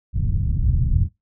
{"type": "low-pass noise", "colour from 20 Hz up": "white", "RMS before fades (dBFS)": -19, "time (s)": [0.13, 1.09], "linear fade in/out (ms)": 50, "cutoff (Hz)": 120, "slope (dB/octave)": 24, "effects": ["noise-tail reverb RT60 0.2 s tail -23 dB re dry"]}